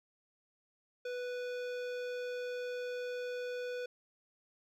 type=tone with hard clipping; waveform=sine; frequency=493.9 Hz; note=B4; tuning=in tune; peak=-39 dBFS; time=1.05-3.86 s; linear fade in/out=5 ms; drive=16 dB; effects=none